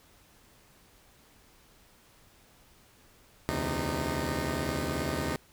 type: tone cluster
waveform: 10% pulse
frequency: 72.5 / 82.5 / 131.6 / 306.9 Hz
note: D2 / E2 / C3 / D#4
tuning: -22 / +2 / +10 / -24 cents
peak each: -27 dBFS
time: 3.49-5.36 s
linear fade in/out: 0 ms
effects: pink hiss -60 dBFS RMS until 5.52 s